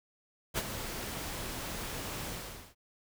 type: noise with ADSR envelope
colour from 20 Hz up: pink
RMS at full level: -30 dBFS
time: 0.54-2.75 s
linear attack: 37 ms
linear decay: 40 ms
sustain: -9 dB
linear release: 470 ms
effects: none